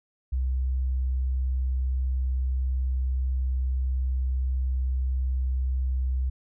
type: tone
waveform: sine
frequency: 64.4 Hz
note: C2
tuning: 27 cents flat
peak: -23 dBFS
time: 0.32-6.3 s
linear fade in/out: 10 ms
effects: none